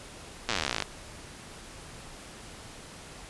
slowing click train, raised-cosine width 0.2 ms, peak -10 dBFS, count 26, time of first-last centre 0.49-0.823 s, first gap 8 ms, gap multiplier 1.04, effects pink hiss -46 dBFS RMS until 3.29 s + resampled to 24000 Hz

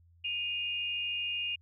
sine tone pair together, 2480 / 2827 Hz, D#7 / F7, -6 / +20 cents, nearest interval major second, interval 226 cents, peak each -36 / -33 dBFS, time 0.24-1.56 s, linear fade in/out 10 ms, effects added 85 Hz sine -59 dBFS peak until 1.61 s

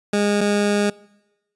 20% pulse tone pair in turn, 205.3 / 205.3 Hz, G#3 / G#3, -20 / -20 cents, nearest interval unison, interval 0 cents, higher neither, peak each -12 dBFS, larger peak neither, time 0.13-0.41 / 0.41-0.9 s, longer second, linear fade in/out 5 ms, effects noise-tail reverb RT60 1.0 s tail -24 dB re dry + resampled to 24000 Hz

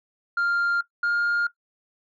sine tone pair in turn, 1396.9 / 1412.3 Hz, F6 / F6, 0 / +19 cents, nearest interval unison, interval 19 cents, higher second, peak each -18 dBFS, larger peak neither, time 0.37-0.81 / 1.03-1.47 s, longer neither, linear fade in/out 5 ms, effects noise-tail reverb RT60 0.1 s tail -17 dB re dry + tanh soft clip ceiling -19 dBFS

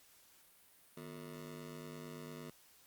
25% pulse ring-modulated tone, 200 Hz, G3, 35 cents sharp, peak -40 dBFS, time 0.97-2.5 s, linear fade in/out 0 ms, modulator 44.4 Hz, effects white hiss -65 dBFS RMS until 2.86 s + Opus 48 kbps

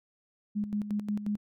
sine tone with tremolo, 207.7 Hz, G#3, in tune, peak -27 dBFS, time 0.55-1.37 s, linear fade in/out 20 ms, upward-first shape square, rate 5.6 Hz, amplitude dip 65%, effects none

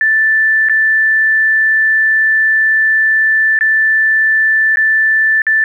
sine tone with dropouts, 1762 Hz, A6, 2 cents sharp, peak -8 dBFS, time 0.01-5.64 s, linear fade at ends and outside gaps 1 ms, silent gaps 0.687-0.696 / 3.59-3.609 / 4.758-4.771 / 5.419-5.467 s, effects 8-bit

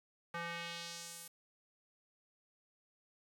square tone with band-pass filter sweep, 170 Hz, F3, 46 cents flat, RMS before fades -45 dBFS, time 0.34-1.28 s, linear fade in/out 5 ms, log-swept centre 1400 to 12000 Hz, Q 1.3, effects 11-bit

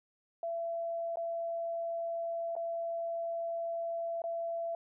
sine tone with dropouts, 672 Hz, E5, 33 cents sharp, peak -33 dBFS, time 0.43-4.75 s, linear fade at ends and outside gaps 2 ms, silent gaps 1.158-1.17 / 2.554-2.564 / 4.219-4.239 s, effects none

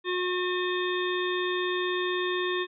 harmonic tone, 361.6 Hz, F#4, 40 cents flat, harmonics 1 / 3 / 5 / 7 / 9 / 10, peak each -28 / -34 / -33 / -39 / -42 / -36 dBFS, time 0.04-2.67 s, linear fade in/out 50 ms, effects none

